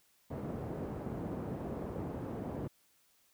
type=band-pass noise; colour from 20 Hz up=pink; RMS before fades=-40 dBFS; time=0.3-2.68 s; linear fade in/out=10 ms; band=100 to 570 Hz; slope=12 dB/octave; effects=white hiss -70 dBFS RMS until 3.33 s